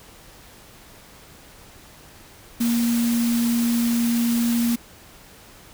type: tone in noise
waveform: sine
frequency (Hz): 235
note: A#3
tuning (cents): +14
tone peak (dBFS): -18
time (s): 2.6-4.76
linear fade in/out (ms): 10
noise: white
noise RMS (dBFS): -31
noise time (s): 2.6-4.76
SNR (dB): +10
effects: pink hiss -47 dBFS RMS until 5.73 s